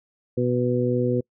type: harmonic tone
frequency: 123.47 Hz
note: B2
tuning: in tune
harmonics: 1 / 2 / 3 / 4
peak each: -25 / -25 / -25 / -25 dBFS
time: 0.37-1.21 s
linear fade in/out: 10 ms
effects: noise-tail reverb RT60 0.1 s tail -26 dB re dry